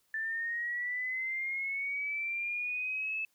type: linear sweep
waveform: sine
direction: up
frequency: 1760 to 2618 Hz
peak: -32 dBFS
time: 0.14-3.25 s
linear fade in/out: 2 ms
effects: white hiss -73 dBFS RMS until 3.34 s